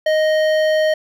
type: tone with hard clipping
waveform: triangle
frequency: 622.3 Hz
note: D#5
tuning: in tune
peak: -15 dBFS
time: 0.06-0.94 s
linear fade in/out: 5 ms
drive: 16 dB
effects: none